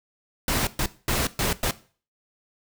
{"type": "noise bursts at uneven times", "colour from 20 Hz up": "pink", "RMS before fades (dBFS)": -24, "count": 5, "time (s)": [[0.48, 0.67], [0.79, 0.86], [1.08, 1.27], [1.39, 1.53], [1.63, 1.71]], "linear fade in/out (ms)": 2, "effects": ["noise-tail reverb RT60 0.4 s tail -17 dB re dry"]}